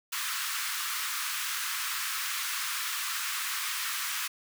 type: high-pass noise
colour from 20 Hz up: pink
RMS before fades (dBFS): -33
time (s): 0.12-4.28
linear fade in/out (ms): 10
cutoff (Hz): 1100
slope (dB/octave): 48
effects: none